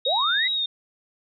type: tone with vibrato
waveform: sine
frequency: 3729 Hz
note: A#7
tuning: in tune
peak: -22 dBFS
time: 0.05-0.66 s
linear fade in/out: 5 ms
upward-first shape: sine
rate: 2.8 Hz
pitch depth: 44 cents each way
type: linear sweep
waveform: sine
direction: up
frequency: 466.2 to 2093 Hz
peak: -22 dBFS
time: 0.06-0.48 s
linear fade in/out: 10 ms
effects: none